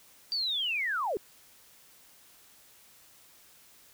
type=linear sweep; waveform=sine; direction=down; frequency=4699 to 349.2 Hz; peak=-28 dBFS; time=0.32-1.17 s; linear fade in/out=0 ms; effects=white hiss -58 dBFS RMS until 3.93 s